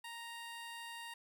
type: tone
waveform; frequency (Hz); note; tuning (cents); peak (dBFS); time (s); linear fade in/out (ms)
15% pulse; 932.3; A#5; 0; -39; 0.04-1.14; 5
effects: 12-bit